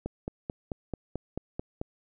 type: click train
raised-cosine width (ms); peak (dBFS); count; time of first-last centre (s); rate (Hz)
2; -19; 9; 0.06-1.814; 4.56
effects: none